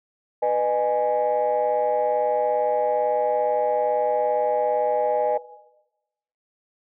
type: chord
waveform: sine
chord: G# minor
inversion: first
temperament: equal with one note detuned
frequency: 493.9 / 611.6 / 830.6 Hz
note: B4 / D#5 / G#5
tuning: 0 / -30 / 0 cents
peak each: -22 dBFS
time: 0.42-5.38 s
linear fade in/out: 10 ms
effects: noise-tail reverb RT60 1.0 s tail -17 dB re dry + tanh soft clip ceiling -13 dBFS